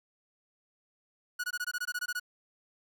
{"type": "tone bursts", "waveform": "45% pulse", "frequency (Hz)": 1462, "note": "F#6", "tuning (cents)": -21, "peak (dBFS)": -31, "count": 12, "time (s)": [1.39, 2.198], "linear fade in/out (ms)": 10, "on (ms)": 49, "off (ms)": 20, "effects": []}